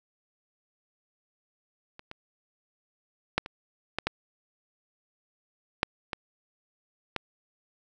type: clicks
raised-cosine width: 0.3 ms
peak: -28 / -24 / -7 / -22 / -12 / -10 / -6 / -15 / -13 dBFS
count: 9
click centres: 1.994 / 2.114 / 3.38 / 3.461 / 3.986 / 4.07 / 5.831 / 6.132 / 7.163 s
effects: none